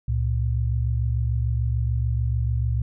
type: tone pair together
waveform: sine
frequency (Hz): 68.5 / 115.3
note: C#2 / A#2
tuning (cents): -20 / -19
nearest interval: major sixth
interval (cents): 901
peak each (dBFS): -23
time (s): 0.08-2.82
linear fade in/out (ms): 5
effects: none